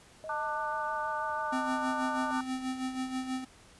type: tone with vibrato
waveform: sine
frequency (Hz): 622.3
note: D#5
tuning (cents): 0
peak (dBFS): -39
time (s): 0.24-2.31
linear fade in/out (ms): 0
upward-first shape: sine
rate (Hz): 6.2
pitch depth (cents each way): 30
type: harmonic tone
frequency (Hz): 297.2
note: D4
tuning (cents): +21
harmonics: 3 / 4 / 5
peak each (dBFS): -34 / -36 / -38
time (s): 0.29-2.41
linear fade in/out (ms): 5
type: tone with tremolo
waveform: square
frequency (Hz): 259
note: C4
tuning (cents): -17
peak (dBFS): -31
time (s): 1.52-3.45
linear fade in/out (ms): 10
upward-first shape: sine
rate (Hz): 6.2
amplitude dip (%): 60
effects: pink hiss -57 dBFS RMS until 3.79 s + resampled to 24000 Hz